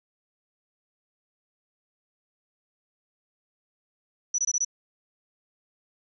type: tone bursts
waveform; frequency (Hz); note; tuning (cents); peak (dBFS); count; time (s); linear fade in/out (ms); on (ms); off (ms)
sine; 5920; F#8; 0; -22; 5; 4.34-4.648; 5; 44; 22
effects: none